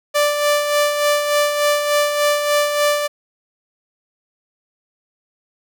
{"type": "tone with tremolo", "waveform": "sawtooth", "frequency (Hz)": 587.3, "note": "D5", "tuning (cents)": 0, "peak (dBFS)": -9, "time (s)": [0.14, 3.08], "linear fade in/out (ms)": 20, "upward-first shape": "sine", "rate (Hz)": 3.4, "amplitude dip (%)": 50, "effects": []}